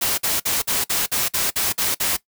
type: noise bursts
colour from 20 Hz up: white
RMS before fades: -21 dBFS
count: 10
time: 0.01-2.169 s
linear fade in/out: 10 ms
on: 170 ms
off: 51 ms
effects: noise-tail reverb RT60 0.1 s tail -18 dB re dry